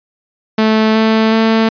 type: tone with pitch steps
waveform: sawtooth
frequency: 218.6 / 220.9 / 223.2 Hz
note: A3 / A3 / A3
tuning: -11 / +7 / +25 cents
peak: -5 dBFS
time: 0.58-1.69 s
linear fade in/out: 5 ms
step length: 370 ms
effects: resampled to 11025 Hz